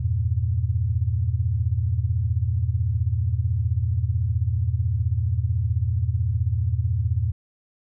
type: chord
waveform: sine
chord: E diminished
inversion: none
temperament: equal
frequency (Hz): 82.41 / 98 / 116.54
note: E2 / G2 / Bb2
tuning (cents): 0 / 0 / 0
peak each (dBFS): -24 / -25 / -24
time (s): 0-7.32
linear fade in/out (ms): 10
effects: none